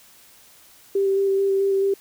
sine tone with vibrato, 391.5 Hz, G4, 2 cents flat, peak -17 dBFS, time 0.95-1.94 s, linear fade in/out 5 ms, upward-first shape square, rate 4.6 Hz, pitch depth 11 cents each way, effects white hiss -51 dBFS RMS until 2 s

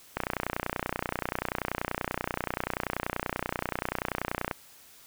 click train, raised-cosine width 0.5 ms, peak -13 dBFS, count 133, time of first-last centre 0.17-4.512 s, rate 30.4 Hz, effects white hiss -54 dBFS RMS until 5.06 s

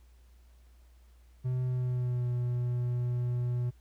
triangle tone with pitch glide, 126.8 to 122.34 Hz, B2 to B2, +46 to -16 cents, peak -26 dBFS, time 1.44-3.71 s, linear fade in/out 20 ms, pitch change -62 cents, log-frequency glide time 1.64-2.28 s, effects added 60 Hz sine -55 dBFS peak until 3.8 s + pink hiss -70 dBFS RMS until 3.8 s

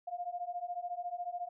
sine beating tone pair, 698.5 / 712.5 Hz, F5 / F5, 0 / +34 cents, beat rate 14 Hz, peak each -40 / -39 dBFS, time 0.07-1.49 s, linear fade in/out 10 ms, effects none

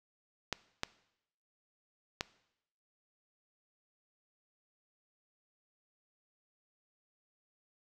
clicks, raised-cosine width 0.2 ms, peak -15 dBFS, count 3, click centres 0.527 / 0.834 / 2.209 s, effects noise-tail reverb RT60 0.8 s tail -19 dB re dry

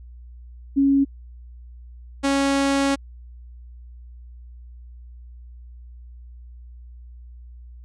sine / sawtooth tone pair in turn, 276.3 / 276.3 Hz, C#4 / C#4, -6 / -6 cents, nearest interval unison, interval 0 cents, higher neither, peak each -14 dBFS, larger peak neither, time 0.76-1.05 / 2.23-2.96 s, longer second, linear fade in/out 20 ms, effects added 60 Hz sine -39 dBFS peak until 7.84 s + resampled to 22050 Hz

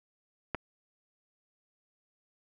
clicks, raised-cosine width 0.5 ms, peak -16 / -28 dBFS, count 2, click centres 0.547 / 0.55 s, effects none

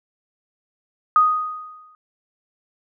sine tone with exponential decay, 1244.5 Hz, D#6, in tune, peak -9 dBFS, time 1.16-1.95 s, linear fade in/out 1 ms, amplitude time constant 170 ms, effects none

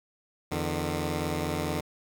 10% pulse tone pair together, 84.58 / 150.7 Hz, E2 / D3, +45 / +45 cents, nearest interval minor seventh, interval 1000 cents, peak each -23 dBFS, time 0.51-1.81 s, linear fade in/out 10 ms, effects 9-bit

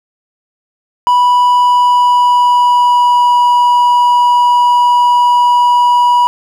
triangle tone with pitch glide, 983 to 972.8 Hz, B5 to B5, -8 to -26 cents, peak -4 dBFS, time 1.07-6.27 s, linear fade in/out 0 ms, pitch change -18 cents, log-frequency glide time 1.57-3.38 s, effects none

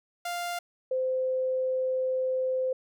sawtooth / sine tone pair in turn, 698.5 / 516.8 Hz, F5 / C5, 0 / -21 cents, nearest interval perfect fourth, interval 521 cents, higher first, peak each -27 / -25 dBFS, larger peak second, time 0.25-0.59 / 0.91-2.73 s, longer second, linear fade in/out 5 ms, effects none

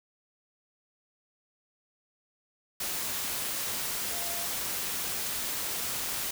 sine tone in noise, 689 Hz, F5, 24 cents flat, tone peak -42 dBFS, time 4.11-4.46 s, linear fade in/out 5 ms, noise white, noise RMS -33 dBFS, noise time 2.8-6.31 s, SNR -12 dB, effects none

